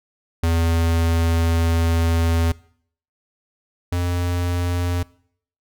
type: tone pair in turn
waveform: square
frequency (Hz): 83.1 / 88.04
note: E2 / F2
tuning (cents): +15 / +14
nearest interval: minor second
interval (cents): 99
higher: second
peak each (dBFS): -17 / -20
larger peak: first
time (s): 0.43-2.52 / 3.92-5.03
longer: first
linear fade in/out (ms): 5
effects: noise-tail reverb RT60 0.6 s tail -22 dB re dry